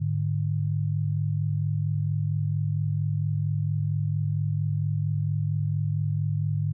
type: tone pair together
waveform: sine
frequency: 104.52 / 148.9 Hz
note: G#2 / D3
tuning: +12 / +24 cents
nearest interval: tritone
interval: 612 cents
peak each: -26 dBFS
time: 0-6.73 s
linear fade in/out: 20 ms
effects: none